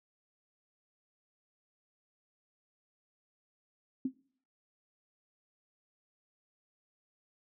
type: tone with exponential decay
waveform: sine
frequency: 261.6 Hz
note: C4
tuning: in tune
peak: -26 dBFS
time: 4.05-4.14 s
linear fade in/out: 5 ms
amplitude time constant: 19 ms
effects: noise-tail reverb RT60 0.6 s tail -24 dB re dry